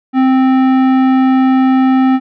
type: tone with tanh clipping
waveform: sine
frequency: 261.6 Hz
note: C4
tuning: in tune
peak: -9 dBFS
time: 0.13-2.2 s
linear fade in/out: 50 ms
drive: 15 dB
effects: none